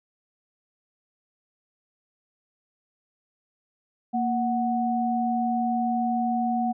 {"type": "tone pair together", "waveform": "sine", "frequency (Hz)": [233.1, 740], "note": ["A#3", "F#5"], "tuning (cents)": [0, 0], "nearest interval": "octave + minor sixth", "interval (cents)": 2000, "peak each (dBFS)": -25, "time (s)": [4.13, 6.73], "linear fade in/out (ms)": 20, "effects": []}